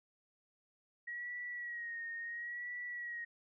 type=tone with vibrato; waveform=sine; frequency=1900 Hz; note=A#6; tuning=33 cents sharp; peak=-40 dBFS; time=1.07-3.25 s; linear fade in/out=10 ms; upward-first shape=sine; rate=0.73 Hz; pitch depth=48 cents each way; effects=none